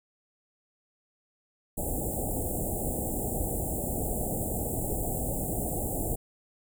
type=band-stop noise; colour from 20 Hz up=pink; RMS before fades=-31 dBFS; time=1.77-6.16 s; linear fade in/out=10 ms; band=810 to 7400 Hz; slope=96 dB/octave; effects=none